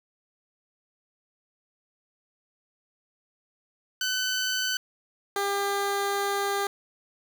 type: tone pair in turn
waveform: 15% pulse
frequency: 1511 / 400.2 Hz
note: F#6 / G4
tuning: +36 / +36 cents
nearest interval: octave + major seventh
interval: 2300 cents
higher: first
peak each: -19 dBFS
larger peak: neither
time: 4.01-4.77 / 5.36-6.67 s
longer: second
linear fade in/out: 2 ms
effects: 10-bit